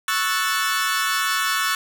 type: chord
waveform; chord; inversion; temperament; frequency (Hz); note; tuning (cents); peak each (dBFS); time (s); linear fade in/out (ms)
sawtooth; F# minor seventh; second; equal; 1108.7 / 1318.5 / 1480 / 1760; C#6 / E6 / F#6 / A6; 0 / 0 / 0 / 0; -22; 0.08-1.75; 2
effects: none